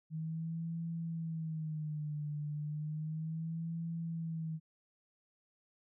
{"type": "tone with vibrato", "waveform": "sine", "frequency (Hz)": 157.1, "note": "D#3", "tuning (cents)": 17, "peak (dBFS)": -36, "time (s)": [0.1, 4.6], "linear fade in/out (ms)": 50, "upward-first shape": "sine", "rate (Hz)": 0.33, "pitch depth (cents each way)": 98, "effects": []}